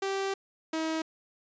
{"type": "tone pair in turn", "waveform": "sawtooth", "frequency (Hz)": [389.8, 319.7], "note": ["G4", "D#4"], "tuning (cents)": [-10, 47], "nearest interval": "minor third", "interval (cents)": 343, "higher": "first", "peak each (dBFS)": -25, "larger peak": "neither", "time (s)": [[0.02, 0.34], [0.73, 1.02]], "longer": "first", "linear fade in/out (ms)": 5, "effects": ["resampled to 16000 Hz"]}